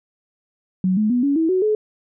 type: tone with pitch steps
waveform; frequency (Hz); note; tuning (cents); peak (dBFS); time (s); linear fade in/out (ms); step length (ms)
sine; 186 / 213.7 / 245.4 / 281.9 / 323.8 / 372 / 427.3; F#3 / G#3 / B3 / C#4 / E4 / F#4 / G#4; +9 / +50 / -11 / +29 / -31 / +9 / +49; -15; 0.84-1.75; 2; 130
effects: none

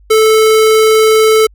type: tone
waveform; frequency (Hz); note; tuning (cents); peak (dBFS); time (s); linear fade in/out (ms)
square; 437.7; A4; -9; -6; 0.1-1.47; 10
effects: added 50 Hz sine -40 dBFS peak until 1.54 s

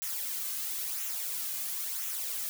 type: noise with flanger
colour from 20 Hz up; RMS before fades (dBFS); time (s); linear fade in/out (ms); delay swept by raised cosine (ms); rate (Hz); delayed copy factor
blue; -35; 0.02-2.49; 0; 0.21 to 2.21; 0.98; -0.55
effects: none

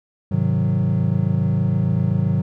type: chord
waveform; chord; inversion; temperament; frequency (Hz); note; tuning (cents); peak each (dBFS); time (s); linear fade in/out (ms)
triangle; Ab dominant seventh; none; equal with one note detuned; 103.83 / 130.81 / 156.83 / 185; Ab2 / C3 / Eb3 / Gb3; 0 / 0 / +14 / 0; -20; 0.31-2.42; 10
effects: none

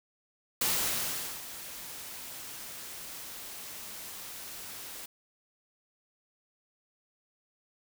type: noise with ADSR envelope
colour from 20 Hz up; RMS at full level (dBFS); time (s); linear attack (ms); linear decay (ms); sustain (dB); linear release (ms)
white; -28; 0.61-5.06; 4; 790; -15; 7
effects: none

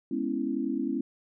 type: chord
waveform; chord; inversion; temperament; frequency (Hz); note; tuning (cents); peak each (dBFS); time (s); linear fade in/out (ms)
sine; C# minor seventh; second; equal; 207.7 / 246.9 / 277.2 / 329.6; G#3 / B3 / C#4 / E4; 0 / 0 / 0 / 0; -36 / -32 / -31 / -33; 0.11-1.01; 5
effects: none

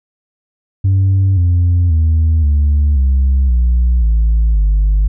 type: tone with pitch steps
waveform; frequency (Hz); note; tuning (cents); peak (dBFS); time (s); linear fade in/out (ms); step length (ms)
sine; 96.2 / 87.71 / 79.97 / 72.91 / 66.47 / 60.6 / 55.25 / 50.37; G2 / F2 / D#2 / D2 / C2 / B1 / A1 / G1; -32 / +8 / +48 / -12 / +28 / -32 / +8 / +48; -6; 0.84-5.08; 10; 530
effects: tanh soft clip ceiling -7 dBFS

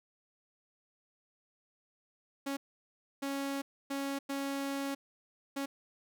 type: tone bursts at uneven times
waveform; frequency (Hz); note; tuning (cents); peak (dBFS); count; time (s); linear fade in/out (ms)
sawtooth; 276.6; C#4; -4; -30; 5; 2.46-2.57 / 3.22-3.62 / 3.9-4.19 / 4.29-4.95 / 5.56-5.66; 10
effects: none

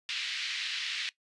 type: band-pass noise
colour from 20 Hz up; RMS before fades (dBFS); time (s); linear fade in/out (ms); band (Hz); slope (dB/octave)
white; -35; 0.09-1.09; 0; 1900 to 4100; 24
effects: noise-tail reverb RT60 0.1 s tail -18 dB re dry + resampled to 24000 Hz

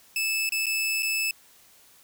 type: tone with dropouts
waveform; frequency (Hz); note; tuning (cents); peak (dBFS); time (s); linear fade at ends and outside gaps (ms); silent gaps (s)
sawtooth; 2620; E7; -11; -21; 0.16-1.31; 2; 0.492-0.521 / 0.659-0.666 / 1.024-1.029
effects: white hiss -56 dBFS RMS until 2.03 s

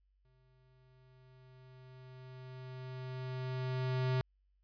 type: tone with exponential growth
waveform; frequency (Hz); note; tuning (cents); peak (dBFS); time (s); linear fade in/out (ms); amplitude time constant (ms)
square; 128.8; C3; -27; -30; 0.25-4.21; 0; 860
effects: added 48 Hz sine -70 dBFS peak until 4.63 s + resampled to 11025 Hz

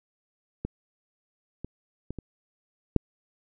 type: clicks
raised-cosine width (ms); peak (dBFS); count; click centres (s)
3; -17 / -22 / -21 / -23 / -6; 5; 0.65 / 1.646 / 2.106 / 2.187 / 2.963
effects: none

